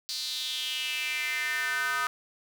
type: tone with high-pass filter sweep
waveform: square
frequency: 138.59 Hz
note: C#3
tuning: in tune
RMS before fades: -31 dBFS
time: 0.09-2.07 s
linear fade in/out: 0 ms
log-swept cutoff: 4500 to 1300 Hz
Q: 4.8
effects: none